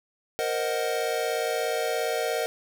square chord, C half-diminished seventh, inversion third, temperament equal, 466.2 / 523.3 / 622.3 / 740 Hz, Bb4 / C5 / Eb5 / Gb5, 0 / 0 / 0 / 0 cents, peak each -30 / -34 / -31 / -33 dBFS, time 0.39-2.46 s, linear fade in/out 0 ms, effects none

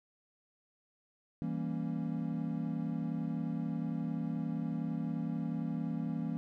triangle chord, E diminished seventh, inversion none, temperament equal, 164.81 / 196 / 233.1 / 277.2 Hz, E3 / G3 / Bb3 / Db4, 0 / 0 / 0 / 0 cents, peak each -35 / -39 / -36 / -39 dBFS, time 1.42-6.37 s, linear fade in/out 0 ms, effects none

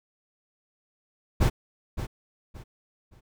brown noise with echo, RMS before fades -18 dBFS, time 1.4-1.5 s, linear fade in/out 20 ms, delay 570 ms, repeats 3, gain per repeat -11 dB, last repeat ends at 3.21 s, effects none

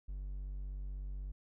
triangle tone, 48.08 Hz, G1, 33 cents flat, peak -37 dBFS, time 0.08-1.32 s, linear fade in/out 10 ms, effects none

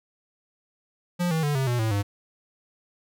square tone with pitch steps, 176.2 / 160.65 / 146.46 / 133.53 / 121.75 / 111 / 101.2 Hz, F3 / E3 / D3 / C3 / B2 / A2 / G#2, +16 / -44 / -4 / +36 / -24 / +16 / -44 cents, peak -23 dBFS, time 1.19-2.03 s, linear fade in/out 20 ms, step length 120 ms, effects none

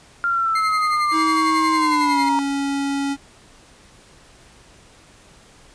sine exponential sweep, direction down, 1396.9 to 932.3 Hz, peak -17 dBFS, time 0.24-2.39 s, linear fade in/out 0 ms
30% pulse tone with tremolo, 2100 Hz, C7, 6 cents sharp, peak -20 dBFS, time 0.55-2.29 s, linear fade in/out 5 ms, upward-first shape sine, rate 11 Hz, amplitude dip 65%
square tone with pitch glide, 318.3 to 278.7 Hz, D#4 to C#4, +39 to +9 cents, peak -21 dBFS, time 1.11-3.17 s, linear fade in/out 50 ms, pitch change -230 cents, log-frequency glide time 1.74-2.22 s
effects pink hiss -49 dBFS RMS until 5.74 s + resampled to 22050 Hz

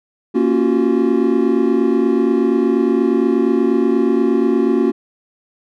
triangle chord, Gb major seventh, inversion first, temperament equal with one note detuned, 233.1 / 277.2 / 349.2 / 377.6 Hz, Bb3 / Db4 / F4 / Gb4, 0 / 0 / 0 / +35 cents, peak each -16 dBFS, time 0.34-4.92 s, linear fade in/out 20 ms, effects none

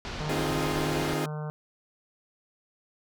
pink low-pass noise, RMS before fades -36 dBFS, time 0.05-1.14 s, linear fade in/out 0 ms, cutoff 5400 Hz, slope 24 dB/octave
harmonic tone, 151.8 Hz, D#3, 42 cents flat, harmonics 1 / 3 / 4 / 5 / 6 / 7 / 8 / 9 / 10, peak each -32 / -42 / -44 / -46 / -48 / -49 / -50 / -51 / -52 dBFS, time 0.2-1.5 s, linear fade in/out 0 ms
sawtooth chord, F minor seventh, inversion second, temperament equal, 261.6 / 311.1 / 349.2 / 415.3 Hz, C4 / Eb4 / F4 / Ab4, 0 / 0 / 0 / 0 cents, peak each -30 dBFS, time 0.29-1.26 s, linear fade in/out 5 ms
effects none

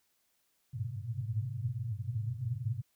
white band-pass noise, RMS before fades -36 dBFS, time 0.73-2.82 s, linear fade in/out 10 ms, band 100 to 130 Hz, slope 96 dB/octave, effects white hiss -75 dBFS RMS until 2.95 s

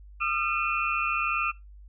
sine tone cluster, 1216 / 1357 / 2455 / 2679 Hz, D#6 / E6 / D#7 / E7, -40 / +50 / -24 / +27 cents, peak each -30 dBFS, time 0.2-1.52 s, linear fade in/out 20 ms, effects noise-tail reverb RT60 0.2 s tail -21 dB re dry + added 50 Hz sine -45 dBFS peak until 1.88 s

